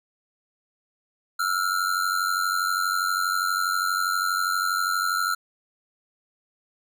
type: ring-modulated tone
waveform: square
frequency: 1377 Hz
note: F6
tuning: 25 cents flat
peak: -20 dBFS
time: 1.39-5.35 s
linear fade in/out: 10 ms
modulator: 46.2 Hz
effects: none